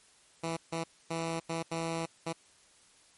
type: tone bursts at uneven times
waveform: 10% pulse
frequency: 164.81 Hz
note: E3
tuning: in tune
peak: -24 dBFS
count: 6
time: 0.43-0.57 / 0.72-0.84 / 1.1-1.4 / 1.49-1.63 / 1.71-2.06 / 2.26-2.33 s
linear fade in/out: 10 ms
effects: white hiss -62 dBFS RMS until 3.17 s + MP3 48 kbps